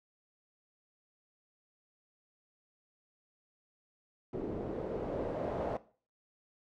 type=noise with low-pass filter sweep; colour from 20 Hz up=white; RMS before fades=-37 dBFS; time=4.33-5.77 s; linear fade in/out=2 ms; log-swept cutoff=360 to 640 Hz; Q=2.2; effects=noise-tail reverb RT60 0.4 s tail -17 dB re dry